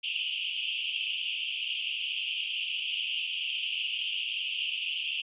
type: band-pass noise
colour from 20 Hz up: white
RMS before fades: -33 dBFS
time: 0.03-5.22 s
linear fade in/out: 10 ms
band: 2600 to 3200 Hz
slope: 96 dB/octave
effects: resampled to 8000 Hz